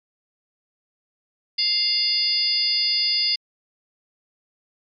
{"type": "harmonic tone with a mistuned harmonic", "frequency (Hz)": 698.5, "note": "F5", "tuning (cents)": 0, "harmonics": [3, 4, 5, 6, 7], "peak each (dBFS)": [-32, -31, -31, -24, -20], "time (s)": [1.58, 3.36], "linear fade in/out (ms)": 10, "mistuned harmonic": 6, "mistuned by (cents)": 100, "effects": ["MP3 96 kbps"]}